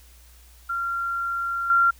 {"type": "tone with level steps", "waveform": "sine", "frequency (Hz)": 1379, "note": "F6", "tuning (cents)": -22, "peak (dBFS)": [-24, -15], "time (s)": [0.69, 1.91], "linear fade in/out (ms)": 10, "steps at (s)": 1.7, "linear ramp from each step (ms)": 2, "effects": ["added 60 Hz sine -49 dBFS peak until 1.99 s", "white hiss -55 dBFS RMS until 1.99 s"]}